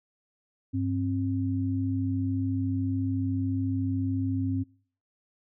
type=tone pair together; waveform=sine; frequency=100 / 266.1 Hz; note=G2 / C4; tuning=+35 / +29 cents; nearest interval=octave + perfect fourth; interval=1694 cents; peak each=-28 dBFS; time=0.73-4.64 s; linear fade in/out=20 ms; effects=noise-tail reverb RT60 0.5 s tail -25 dB re dry